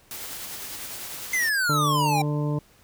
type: noise with tremolo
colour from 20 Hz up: white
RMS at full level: -35 dBFS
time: 0.11-1.49 s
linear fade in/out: 0 ms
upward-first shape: sine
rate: 10 Hz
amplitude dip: 25%
type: exponential sweep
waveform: square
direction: down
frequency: 2100 to 774 Hz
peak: -22 dBFS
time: 1.33-2.22 s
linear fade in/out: 5 ms
type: harmonic tone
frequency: 148.1 Hz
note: D3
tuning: 15 cents sharp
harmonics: 1 / 2 / 3 / 4 / 6 / 7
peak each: -24 / -30 / -34 / -36 / -40 / -41 dBFS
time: 1.69-2.59 s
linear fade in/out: 5 ms
effects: pink hiss -57 dBFS RMS until 2.83 s